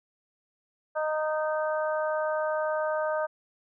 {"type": "harmonic tone", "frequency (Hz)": 309.1, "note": "D#4", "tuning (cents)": -11, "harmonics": [2, 3, 4, 5], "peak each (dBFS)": [-27, -34, -35, -36], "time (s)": [0.95, 3.27], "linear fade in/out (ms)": 20, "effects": []}